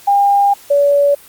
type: tone pair in turn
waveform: sine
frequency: 804 / 570.3 Hz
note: G5 / C#5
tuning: +44 / +49 cents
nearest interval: tritone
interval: 595 cents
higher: first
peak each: -8 dBFS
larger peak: neither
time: 0.07-0.54 / 0.7-1.15 s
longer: first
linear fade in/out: 10 ms
effects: white hiss -41 dBFS RMS until 1.28 s + Opus 48 kbps